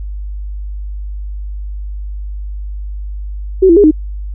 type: tone with pitch steps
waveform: sine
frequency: 378.3 / 336 / 409.2 / 308.4 Hz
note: F#4 / E4 / G#4 / D#4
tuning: +38 / +33 / -26 / -15 cents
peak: -3 dBFS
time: 3.62-3.912 s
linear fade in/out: 10 ms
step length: 73 ms
effects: added 50 Hz sine -20 dBFS peak until 4.34 s